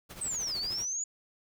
pink noise with tremolo, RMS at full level -44 dBFS, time 0.09-0.86 s, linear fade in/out 20 ms, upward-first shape sine, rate 13 Hz, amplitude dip 65%
sine linear two-way sweep, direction down then up, 8372 to 4321 to 6970 Hz, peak -31 dBFS, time 0.21-1.04 s, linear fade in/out 5 ms, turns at 0.58 s
effects none

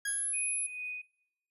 40% pulse tone with exponential decay, 1648 Hz, G#6, 14 cents flat, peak -31 dBFS, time 0.05-0.42 s, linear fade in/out 5 ms, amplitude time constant 80 ms
sine tone, 10970 Hz, F9, 32 cents flat, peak -31 dBFS, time 0.07-0.67 s, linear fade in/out 10 ms
sine tone with tremolo, 2489 Hz, D#7, in tune, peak -35 dBFS, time 0.33-1.02 s, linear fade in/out 10 ms, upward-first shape sine, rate 2.3 Hz, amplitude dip 55%
effects noise-tail reverb RT60 0.8 s tail -22 dB re dry + resampled to 32000 Hz

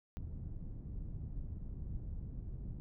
pink low-pass noise, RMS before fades -43 dBFS, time 0.17-2.8 s, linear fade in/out 0 ms, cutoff 140 Hz, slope 12 dB/octave, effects none

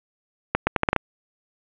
accelerating click train, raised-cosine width 0.5 ms, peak -3 dBFS, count 7, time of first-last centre 0.55-0.963 s, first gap 120 ms, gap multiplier 0.77, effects resampled to 8000 Hz + 7-bit

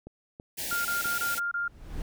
click train, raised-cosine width 2 ms, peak -29 dBFS, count 4, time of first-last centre 0.07-1.057 s, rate 3.04 Hz
white band-stop noise, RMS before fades -34 dBFS, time 0.57-1.4 s, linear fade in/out 20 ms, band 920 to 1600 Hz, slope 96 dB/octave
sine tone bursts, 1401 Hz, F6, 5 cents sharp, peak -27 dBFS, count 6, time 0.71-1.68 s, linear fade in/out 5 ms, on 140 ms, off 26 ms
brown noise with exponential growth, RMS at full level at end -33 dBFS, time 1.42-2.02 s, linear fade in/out 2 ms, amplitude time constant 130 ms
effects none

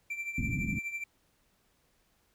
triangle tone with tremolo, 2349 Hz, D7, in tune, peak -30 dBFS, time 0.1-1.04 s, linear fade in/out 5 ms, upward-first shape triangle, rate 12 Hz, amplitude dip 75%
white low-pass noise, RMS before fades -33 dBFS, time 0.38-0.79 s, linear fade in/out 5 ms, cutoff 270 Hz, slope 48 dB/octave
effects pink hiss -71 dBFS RMS until 2.34 s

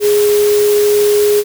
sine tone in noise, 415.3 Hz, G#4, in tune, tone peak -8 dBFS, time 0-1.44 s, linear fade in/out 50 ms, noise white, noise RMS -22 dBFS, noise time 0-1.44 s, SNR +11 dB, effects none

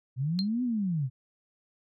sine linear two-way sweep, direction up then down, 120 to 255.1 to 120 Hz, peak -26 dBFS, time 0.16-1.1 s, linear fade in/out 50 ms, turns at 0.63 s
sine tone with exponential decay, 4186 Hz, C8, in tune, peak -26 dBFS, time 0.39-0.48 s, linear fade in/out 0 ms, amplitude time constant 18 ms
effects none

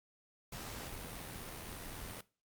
pink noise with amplitude modulation, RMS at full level -44 dBFS, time 0.52-2.21 s, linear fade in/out 5 ms, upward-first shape sine, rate 83.8 Hz, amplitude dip 35%, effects noise-tail reverb RT60 0.3 s tail -19 dB re dry + Opus 48 kbps

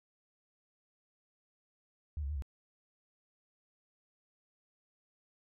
sine tone with pitch steps, 75.7 / 68.9 / 75.7 / 67.2 Hz, D#2 / C#2 / D#2 / C2, -47 / -10 / -47 / +47 cents, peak -34 dBFS, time 2.17-2.422 s, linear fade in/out 0 ms, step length 63 ms, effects none

